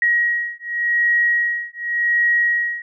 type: beating tone pair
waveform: sine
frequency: 1897 / 1897.88 Hz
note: A#6 / A#6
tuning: +30 / +31 cents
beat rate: 0.88 Hz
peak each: -19 dBFS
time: 0.02-2.82 s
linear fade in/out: 2 ms
effects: none